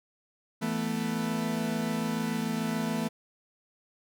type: chord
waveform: 40% pulse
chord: E suspended fourth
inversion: none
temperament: equal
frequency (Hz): 164.81 / 220 / 246.9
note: E3 / A3 / B3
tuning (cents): 0 / 0 / 0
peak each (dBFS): -34 / -30 / -33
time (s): 0.61-3.09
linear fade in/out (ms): 20
effects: none